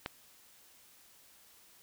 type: click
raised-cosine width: 0.3 ms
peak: -19 dBFS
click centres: 0.061 s
effects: white hiss -61 dBFS RMS until 1.82 s